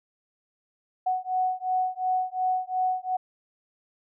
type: beating tone pair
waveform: sine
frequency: 740 / 742.8 Hz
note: F#5 / F#5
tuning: 0 / +7 cents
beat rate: 2.8 Hz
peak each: -27 dBFS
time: 1.06-3.17 s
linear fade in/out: 10 ms
effects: none